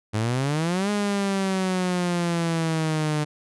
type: exponential two-way sweep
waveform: sawtooth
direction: up then down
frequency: 103.83 to 207.7 to 149.6 Hz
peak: -18 dBFS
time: 0.13-3.25 s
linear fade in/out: 20 ms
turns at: 0.9 s
effects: resampled to 24000 Hz